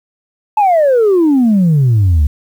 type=exponential sweep; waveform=sine; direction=down; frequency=877 to 69.3 Hz; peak=-5 dBFS; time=0.57-2.27 s; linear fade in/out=5 ms; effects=tanh soft clip ceiling -5 dBFS + 7-bit